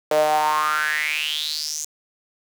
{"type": "tone with high-pass filter sweep", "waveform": "sawtooth", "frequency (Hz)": 152.5, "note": "D#3", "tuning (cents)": -34, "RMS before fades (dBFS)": -22, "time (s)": [0.11, 1.85], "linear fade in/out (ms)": 2, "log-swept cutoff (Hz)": [540, 6800], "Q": 7.5, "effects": ["7-bit"]}